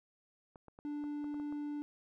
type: clicks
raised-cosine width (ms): 1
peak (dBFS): -39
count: 8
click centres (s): 0.558 / 0.683 / 0.789 / 1.04 / 1.243 / 1.343 / 1.399 / 1.525
type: tone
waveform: triangle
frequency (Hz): 293.7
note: D4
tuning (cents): 0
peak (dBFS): -35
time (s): 0.85-1.82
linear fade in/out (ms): 0
effects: none